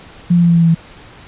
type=tone with pitch steps; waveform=sine; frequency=174.61 / 172.9 / 171.21 / 169.54 / 167.88 / 166.24 / 164.62 Hz; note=F3 / F3 / F3 / E3 / E3 / E3 / E3; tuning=0 / -17 / -34 / +49 / +32 / +15 / -2 cents; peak=-7 dBFS; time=0.3-0.748 s; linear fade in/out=10 ms; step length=64 ms; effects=pink hiss -39 dBFS RMS until 1.27 s + resampled to 8000 Hz